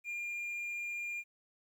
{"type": "tone", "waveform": "triangle", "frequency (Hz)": 2405, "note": "D7", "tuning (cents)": 41, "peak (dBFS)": -35, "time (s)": [0.04, 1.24], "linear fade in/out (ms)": 50, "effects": ["12-bit"]}